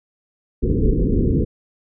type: low-pass noise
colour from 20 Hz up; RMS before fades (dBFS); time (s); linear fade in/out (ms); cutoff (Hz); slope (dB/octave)
pink; -17; 0.62-1.45; 20; 480; 96
effects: none